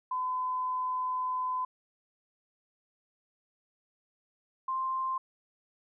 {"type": "tone pair in turn", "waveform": "sine", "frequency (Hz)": [1015, 1047.8], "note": ["B5", "C6"], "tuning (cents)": [47, 2], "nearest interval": "minor second", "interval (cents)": 55, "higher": "second", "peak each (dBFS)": [-29, -29], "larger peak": "neither", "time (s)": [[0.11, 1.65], [4.68, 5.18]], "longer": "first", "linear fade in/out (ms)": 5, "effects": []}